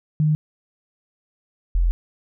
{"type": "tone pair in turn", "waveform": "sine", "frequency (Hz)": [153.1, 42.96], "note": ["D#3", "F1"], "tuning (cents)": [-28, -28], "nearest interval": "octave + minor seventh", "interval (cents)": 2200, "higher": "first", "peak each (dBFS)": -15, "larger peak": "neither", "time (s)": [[0.2, 0.35], [1.75, 1.91]], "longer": "second", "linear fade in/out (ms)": 0, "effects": []}